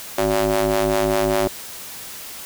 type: ring-modulated tone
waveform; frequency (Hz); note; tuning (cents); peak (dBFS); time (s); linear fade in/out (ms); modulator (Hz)
sawtooth; 105; G#2; +19; -10; 0.18-1.48; 5; 475
effects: white hiss -35 dBFS RMS until 2.45 s